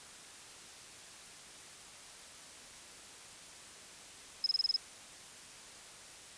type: tone bursts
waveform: sine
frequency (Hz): 5120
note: D#8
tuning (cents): +49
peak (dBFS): -27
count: 7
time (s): 4.44-4.763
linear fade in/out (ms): 2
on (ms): 23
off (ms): 27
effects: white hiss -52 dBFS RMS until 6.37 s + resampled to 22050 Hz